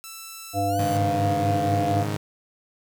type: tone with pitch glide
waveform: 5% pulse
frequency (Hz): 1326 to 1514.4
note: E6 to F#6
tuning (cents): +10 to +40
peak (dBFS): -26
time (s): 0.04-0.97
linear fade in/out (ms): 0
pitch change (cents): +230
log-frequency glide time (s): 0.68-0.78
type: harmonic tone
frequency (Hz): 99.7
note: G2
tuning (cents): +30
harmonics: 1 / 3 / 5 / 7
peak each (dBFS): -27 / -29 / -32 / -23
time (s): 0.53-2.06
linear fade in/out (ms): 50
type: chord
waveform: sawtooth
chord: Ab suspended fourth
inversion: none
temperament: equal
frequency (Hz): 103.83 / 138.59 / 155.56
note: Ab2 / Db3 / Eb3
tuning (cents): 0 / 0 / 0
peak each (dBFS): -24 / -29 / -28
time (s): 0.79-2.17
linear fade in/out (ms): 5
effects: 9-bit